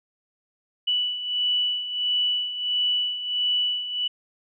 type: beating tone pair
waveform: sine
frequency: 2960 / 2961.5 Hz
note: F#7 / F#7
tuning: 0 / +1 cents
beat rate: 1.5 Hz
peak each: -29 / -23 dBFS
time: 0.87-4.08 s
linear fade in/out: 10 ms
effects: none